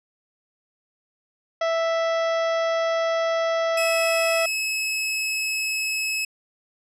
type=harmonic tone; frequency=659.3 Hz; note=E5; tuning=in tune; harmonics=1 / 2 / 3 / 4 / 5 / 6 / 7 / 8 / 9; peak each=-21 / -29 / -32 / -42 / -38 / -47 / -47 / -42 / -46 dBFS; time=1.61-4.46 s; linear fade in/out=5 ms
type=tone; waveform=sawtooth; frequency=2582 Hz; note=E7; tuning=37 cents flat; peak=-20 dBFS; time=3.77-6.25 s; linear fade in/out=5 ms
effects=low-pass 12000 Hz 12 dB/octave